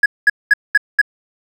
triangle tone bursts, 1675 Hz, G#6, 14 cents sharp, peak -3 dBFS, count 5, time 0.03-1.015 s, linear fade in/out 5 ms, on 29 ms, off 210 ms, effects tanh soft clip ceiling -2 dBFS

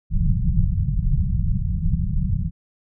pink low-pass noise, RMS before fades -20 dBFS, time 0.1-2.51 s, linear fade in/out 50 ms, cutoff 190 Hz, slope 96 dB/octave, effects none

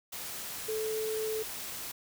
sine tone in noise, 436.6 Hz, A4, 13 cents flat, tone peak -31 dBFS, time 0.68-1.43 s, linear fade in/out 10 ms, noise white, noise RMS -40 dBFS, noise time 0.12-1.92 s, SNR +6 dB, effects none

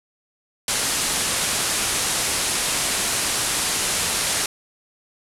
white low-pass noise, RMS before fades -23 dBFS, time 0.68-4.46 s, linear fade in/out 2 ms, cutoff 11000 Hz, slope 48 dB/octave, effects none

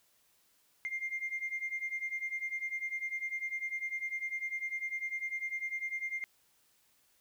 sine beating tone pair, 2100 / 2110 Hz, C7 / C7, +6 / +14 cents, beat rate 10 Hz, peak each -38 / -36 dBFS, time 0.85-6.24 s, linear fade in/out 0 ms, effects tanh soft clip ceiling -29 dBFS + white hiss -70 dBFS RMS until 7.2 s

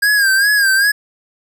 square tone with vibrato, 1619 Hz, G#6, 45 cents flat, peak -11 dBFS, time 0.02-0.92 s, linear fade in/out 10 ms, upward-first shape sine, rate 2.5 Hz, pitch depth 79 cents each way, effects none

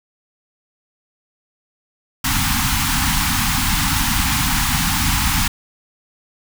pink band-stop noise, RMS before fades -18 dBFS, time 2.24-5.48 s, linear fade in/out 5 ms, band 290 to 770 Hz, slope 96 dB/octave, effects none

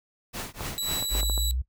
pink noise with tremolo, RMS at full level -32 dBFS, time 0.33-1.22 s, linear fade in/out 20 ms, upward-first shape triangle, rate 3.7 Hz, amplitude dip 100%
clicks, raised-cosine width 1 ms, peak -21 dBFS, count 6, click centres 0.608 / 1.026 / 1.152 / 1.231 / 1.298 / 1.378 s
20% pulse tone, 3933 Hz, B7, 8 cents flat, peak -22 dBFS, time 0.78-1.51 s, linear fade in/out 0 ms
sine linear sweep, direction up, 51.91 to 64.7 Hz, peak -25 dBFS, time 1.11-1.62 s, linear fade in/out 10 ms
effects noise-tail reverb RT60 0.1 s tail -17 dB re dry

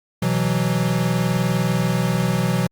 square chord, B suspended fourth, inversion none, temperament equal with one note detuned, 125.56 / 164.81 / 185 Hz, B2 / E3 / F#3, +29 / 0 / 0 cents, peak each -23 dBFS, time 0.22-2.67 s, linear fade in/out 5 ms, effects Opus 48 kbps

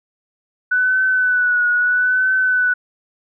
sine tone with vibrato, 1489 Hz, F#6, 11 cents sharp, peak -13 dBFS, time 0.71-2.74 s, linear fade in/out 10 ms, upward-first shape triangle, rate 0.77 Hz, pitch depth 45 cents each way, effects none

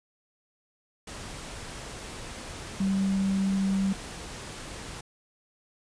sine tone in noise, 193.9 Hz, G3, 19 cents flat, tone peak -23 dBFS, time 2.8-3.93 s, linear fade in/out 5 ms, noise pink, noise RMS -40 dBFS, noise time 1.07-5.01 s, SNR +14 dB, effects resampled to 22050 Hz

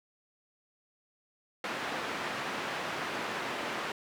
white band-pass noise, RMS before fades -36 dBFS, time 1.64-3.92 s, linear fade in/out 2 ms, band 180 to 1900 Hz, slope 12 dB/octave, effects none

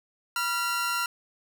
sawtooth tone pair together, 973.7 / 1380 Hz, B5 / F6, -25 / -21 cents, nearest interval tritone, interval 604 cents, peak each -30 / -23 dBFS, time 0.36-1.06 s, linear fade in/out 2 ms, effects none

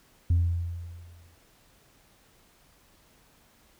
sine tone with exponential decay, 85.7 Hz, F2, 32 cents flat, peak -16 dBFS, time 0.3-1.36 s, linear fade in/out 5 ms, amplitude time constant 230 ms, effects tanh soft clip ceiling -17 dBFS + pink hiss -61 dBFS RMS until 3.79 s

